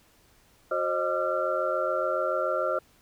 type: tone cluster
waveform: sine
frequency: 366.7 / 532 / 619 / 1190 / 1367 Hz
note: F#4 / C5 / D#5 / D6 / F6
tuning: -15 / +29 / -9 / +22 / -37 cents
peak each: -35 / -29 / -29 / -37 / -30 dBFS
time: 0.71-2.79 s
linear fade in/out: 5 ms
effects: pink hiss -61 dBFS RMS until 3.01 s